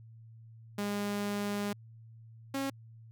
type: tone pair in turn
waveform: sawtooth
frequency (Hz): 204.2 / 272.6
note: G#3 / C#4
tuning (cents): -29 / -29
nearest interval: perfect fourth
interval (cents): 500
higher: second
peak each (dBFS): -28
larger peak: neither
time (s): 0.78-1.73 / 2.54-2.7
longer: first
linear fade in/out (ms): 5
effects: added 113 Hz sine -50 dBFS peak until 3.11 s